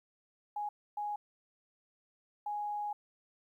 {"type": "tone bursts at uneven times", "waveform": "sine", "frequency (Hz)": 830.6, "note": "G#5", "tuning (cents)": 0, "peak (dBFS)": -34, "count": 3, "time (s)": [[0.56, 0.69], [0.97, 1.16], [2.46, 2.93]], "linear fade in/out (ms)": 5, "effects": ["12-bit"]}